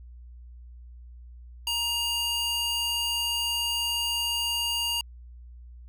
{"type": "tone with high-pass filter", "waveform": "square", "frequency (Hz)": 943, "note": "A#5", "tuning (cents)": 20, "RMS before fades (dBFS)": -28, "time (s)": [1.67, 5.01], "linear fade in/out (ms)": 2, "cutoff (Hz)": 2400, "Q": 1.5, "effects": ["added 60 Hz sine -43 dBFS peak until 5.88 s"]}